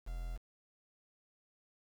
triangle tone with quantisation, 42.3 Hz, E1, 45 cents sharp, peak -36 dBFS, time 0.06-0.38 s, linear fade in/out 20 ms, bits 9, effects none

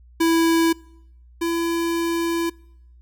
square tone pair in turn, 330 / 336 Hz, E4 / E4, +2 / +33 cents, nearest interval unison, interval 31 cents, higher second, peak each -16 / -21 dBFS, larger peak first, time 0.2-0.73 / 1.41-2.5 s, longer second, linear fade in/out 10 ms, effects noise-tail reverb RT60 0.8 s tail -25 dB re dry + added 60 Hz sine -46 dBFS peak until 3.01 s

